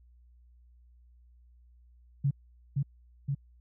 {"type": "tone with echo", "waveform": "sine", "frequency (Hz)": 139.3, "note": "C#3", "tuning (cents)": 9, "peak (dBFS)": -23, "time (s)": [2.24, 2.31], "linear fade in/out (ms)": 10, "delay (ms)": 520, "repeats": 2, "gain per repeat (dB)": -2, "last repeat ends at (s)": 3.35, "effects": ["added 60 Hz sine -56 dBFS peak until 3.6 s"]}